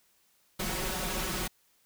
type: noise with comb filter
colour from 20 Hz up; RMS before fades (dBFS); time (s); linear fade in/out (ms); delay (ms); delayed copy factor
pink; -33; 0.59-1.48; 10; 5.4; +1
effects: white hiss -68 dBFS RMS until 1.85 s